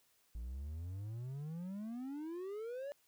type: exponential sweep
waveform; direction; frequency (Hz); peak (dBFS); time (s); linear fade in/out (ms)
triangle; up; 55 to 583; -39; 0.35-2.92; 0
effects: white hiss -73 dBFS RMS until 3.07 s